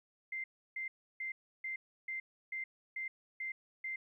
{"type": "tone bursts", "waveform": "sine", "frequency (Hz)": 2087, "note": "C7", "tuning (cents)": -5, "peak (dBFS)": -37, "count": 9, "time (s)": [0.32, 3.96], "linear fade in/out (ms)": 5, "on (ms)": 120, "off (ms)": 320, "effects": ["13-bit"]}